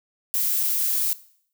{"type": "noise with dropouts", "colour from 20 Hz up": "violet", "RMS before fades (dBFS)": -23, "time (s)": [0.34, 1.13], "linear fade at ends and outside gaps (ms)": 0, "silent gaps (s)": [0.63, 0.634], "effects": ["noise-tail reverb RT60 0.6 s tail -18 dB re dry"]}